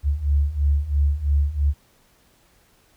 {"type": "beating tone pair", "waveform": "sine", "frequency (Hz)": [70.1, 73.1], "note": ["C#2", "D2"], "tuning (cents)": [20, -7], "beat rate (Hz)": 3, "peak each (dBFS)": [-22, -19], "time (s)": [0.03, 1.74], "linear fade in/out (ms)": 50, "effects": ["pink hiss -59 dBFS RMS until 2.96 s"]}